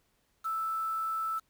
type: tone with quantisation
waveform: sine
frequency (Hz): 1318.5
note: E6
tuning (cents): 0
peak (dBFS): -30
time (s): 0.44-1.4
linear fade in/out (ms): 20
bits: 8
effects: pink hiss -73 dBFS RMS until 1.49 s